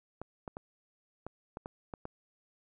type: clicks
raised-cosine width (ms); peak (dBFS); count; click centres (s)
1; -26; 8; 0.216 / 0.478 / 0.569 / 1.266 / 1.571 / 1.659 / 1.938 / 2.054
effects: none